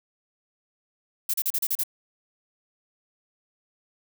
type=noise bursts; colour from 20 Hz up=violet; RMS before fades=-25 dBFS; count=7; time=1.29-1.836 s; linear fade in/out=5 ms; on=48 ms; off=35 ms; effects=none